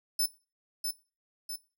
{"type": "tone with echo", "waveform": "15% pulse", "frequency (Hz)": 5274, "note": "E8", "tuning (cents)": 0, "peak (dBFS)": -20, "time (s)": [0.19, 0.26], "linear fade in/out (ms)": 5, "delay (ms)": 650, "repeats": 2, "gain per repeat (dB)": -5, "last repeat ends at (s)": 1.56, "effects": ["noise-tail reverb RT60 0.3 s tail -17 dB re dry"]}